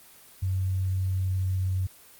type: tone with pitch glide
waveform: sine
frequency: 93.9 to 93.25 Hz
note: F#2 to F#2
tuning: +26 to +14 cents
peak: -24 dBFS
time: 0.42-1.87 s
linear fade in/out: 10 ms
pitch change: -12 cents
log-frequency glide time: 0.82-1.76 s
effects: white hiss -52 dBFS RMS until 2.19 s + Opus 24 kbps